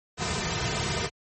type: noise with comb filter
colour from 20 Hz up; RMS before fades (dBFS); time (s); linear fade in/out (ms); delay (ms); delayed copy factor
pink; -28; 0.17-1.1; 50; 3.6; -0.85
effects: high-pass 60 Hz 12 dB/octave + MP3 32 kbps